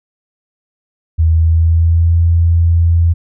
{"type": "tone with pitch glide", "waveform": "sine", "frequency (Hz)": [80.8, 84.23], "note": ["E2", "E2"], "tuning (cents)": [-34, 38], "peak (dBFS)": -7, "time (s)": [1.18, 3.14], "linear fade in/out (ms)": 20, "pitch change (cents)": 72, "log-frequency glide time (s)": [1.28, 2.17], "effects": []}